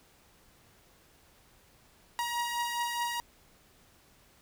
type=beating tone pair; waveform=sawtooth; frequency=950 / 954.8 Hz; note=A#5 / A#5; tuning=+33 / +41 cents; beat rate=4.8 Hz; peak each=-28 / -34 dBFS; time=2.19-3.2 s; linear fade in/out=0 ms; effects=pink hiss -62 dBFS RMS until 4.41 s

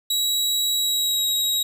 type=tone with pitch glide; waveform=sawtooth; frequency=3878 to 3822 Hz; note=B7 to A#7; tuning=-32 to +43 cents; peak=-17 dBFS; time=0.1-1.63 s; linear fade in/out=5 ms; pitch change=-25 cents; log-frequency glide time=0.76-1.23 s; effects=none

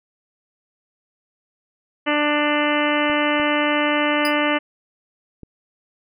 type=harmonic tone; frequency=296 Hz; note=D4; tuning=14 cents sharp; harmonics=1 / 2 / 3 / 4 / 5 / 6 / 7 / 8 / 9 / 10; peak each=-22 / -23 / -27 / -26 / -29 / -27 / -26 / -32 / -30 / -29 dBFS; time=2.06-4.59 s; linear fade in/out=20 ms
type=clicks; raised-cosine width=3 ms; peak=-25 dBFS; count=3; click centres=3.099 / 3.399 / 5.433 s
type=tone with exponential decay; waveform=sawtooth; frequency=4946 Hz; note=D#8; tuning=11 cents flat; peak=-20 dBFS; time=4.25-4.36 s; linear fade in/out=1 ms; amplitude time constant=22 ms
effects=none

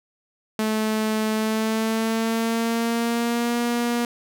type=tone with pitch glide; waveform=sawtooth; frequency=217.3 to 238.3 Hz; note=A3 to A#3; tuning=-21 to +38 cents; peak=-17 dBFS; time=0.59-4.05 s; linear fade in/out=2 ms; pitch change=+159 cents; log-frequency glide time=1.33-3.58 s; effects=none

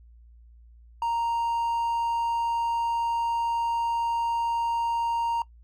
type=tone; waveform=triangle; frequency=931 Hz; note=A#5; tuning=2 cents flat; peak=-22 dBFS; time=1.02-5.42 s; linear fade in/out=2 ms; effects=noise-tail reverb RT60 0.1 s tail -20 dB re dry + added 58 Hz sine -49 dBFS peak until 5.63 s

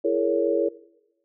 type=chord; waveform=sine; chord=A# half-diminished seventh; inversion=second; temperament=just; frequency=335.6 / 419.5 / 466.2 / 559.4 Hz; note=E4 / G#4 / A#4 / C#5; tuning=+31 / +17 / 0 / +16 cents; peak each=-25 dBFS; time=0.04-0.69 s; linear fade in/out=10 ms; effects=noise-tail reverb RT60 0.9 s tail -19 dB re dry

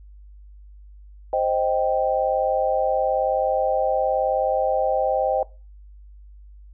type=chord; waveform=sine; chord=C minor; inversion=none; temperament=equal; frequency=523.3 / 622.3 / 784 Hz; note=C5 / Eb5 / G5; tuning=0 / 0 / 0 cents; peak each=-23 dBFS; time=1.33-5.43 s; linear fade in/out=2 ms; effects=noise-tail reverb RT60 0.3 s tail -20 dB re dry + added 50 Hz sine -42 dBFS peak until 6.73 s

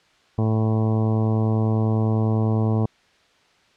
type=harmonic tone; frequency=110 Hz; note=A2; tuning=in tune; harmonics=1 / 2 / 3 / 4 / 5 / 6 / 7 / 8 / 9 / 10; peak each=-19 / -24 / -30 / -30 / -36 / -36 / -36 / -42 / -39 / -43 dBFS; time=0.38-2.86 s; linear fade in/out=5 ms; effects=white hiss -58 dBFS RMS until 3.76 s + low-pass 4000 Hz 12 dB/octave

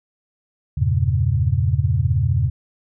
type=chord; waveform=sine; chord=E diminished seventh; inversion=none; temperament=equal with one note detuned; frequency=82.41 / 98 / 116.54 / 136.05 Hz; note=E2 / G2 / Bb2 / Db3; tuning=0 / 0 / 0 / -32 cents; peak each=-21 dBFS; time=0.77-2.5 s; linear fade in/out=10 ms; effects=none

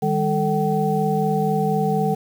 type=tone cluster; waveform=sine; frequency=156.1 / 200.2 / 441.4 / 763 Hz; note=D#3 / G3 / A4 / G5; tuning=+6 / +37 / +5 / -47 cents; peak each=-23 dBFS; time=0.02-2.15 s; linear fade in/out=10 ms; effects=7-bit

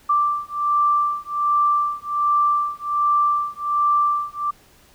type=beating tone pair; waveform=sine; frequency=1174.7 / 1176 Hz; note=D6 / D6; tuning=0 / +2 cents; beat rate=1.3 Hz; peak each=-20 / -20 dBFS; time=0.09-4.51 s; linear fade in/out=10 ms; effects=pink hiss -53 dBFS RMS until 4.94 s

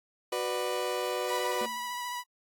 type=chord; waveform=30% pulse; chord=B minor; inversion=second; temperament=just; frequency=370.4 / 493.9 / 592.7 Hz; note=F#4 / B4 / D5; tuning=+2 / 0 / +16 cents; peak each=-32 / -30 / -33 dBFS; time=0.32-1.66 s; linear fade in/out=5 ms
type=tone with vibrato; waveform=sawtooth; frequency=980 Hz; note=B5; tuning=14 cents flat; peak=-30 dBFS; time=1.26-2.24 s; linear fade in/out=50 ms; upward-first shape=sine; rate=14 Hz; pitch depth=19 cents each way
type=tone with exponential decay; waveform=triangle; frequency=227 Hz; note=A#3; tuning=46 cents flat; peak=-35 dBFS; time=1.61-1.98 s; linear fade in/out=2 ms; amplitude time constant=79 ms
effects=AAC 64 kbps

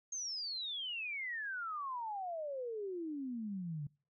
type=exponential sweep; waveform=sine; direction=down; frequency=6500 to 140 Hz; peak=-38 dBFS; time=0.12-3.87 s; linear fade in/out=5 ms; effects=noise-tail reverb RT60 0.4 s tail -25 dB re dry

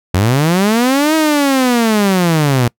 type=linear two-way sweep; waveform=sawtooth; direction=up then down; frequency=84.7 to 320 to 116.1 Hz; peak=-6 dBFS; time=0.14-2.68 s; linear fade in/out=5 ms; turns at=1.15 s; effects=noise-tail reverb RT60 0.1 s tail -25 dB re dry

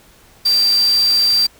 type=tone in noise; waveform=sine; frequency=4699 Hz; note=D8; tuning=in tune; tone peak=-11 dBFS; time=0.45-1.47 s; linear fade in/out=10 ms; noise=white; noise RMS=-28 dBFS; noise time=0.45-1.47 s; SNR=+14 dB; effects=pink hiss -48 dBFS RMS until 1.59 s

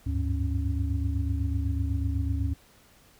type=tone cluster; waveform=sine; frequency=73.1 / 93.1 / 101.1 / 275.5 Hz; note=D2 / F#2 / G#2 / C#4; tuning=-7 / +11 / -46 / -11 cents; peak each=-27 / -35 / -30 / -35 dBFS; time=0.06-2.54 s; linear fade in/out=10 ms; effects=pink hiss -58 dBFS RMS until 3.19 s

